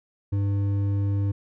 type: tone with hard clipping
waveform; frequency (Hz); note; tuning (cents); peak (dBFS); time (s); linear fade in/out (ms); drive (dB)
sine; 100; G2; +35; -23; 0.32-1.32; 10; 7
effects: none